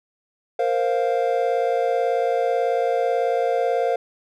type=chord; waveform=triangle; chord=Bb suspended second; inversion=none; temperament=just; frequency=466.2 / 524.4 / 699.2 Hz; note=Bb4 / C5 / F5; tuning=0 / +4 / +2 cents; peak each=-21 dBFS; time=0.59-3.96 s; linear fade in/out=5 ms; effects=none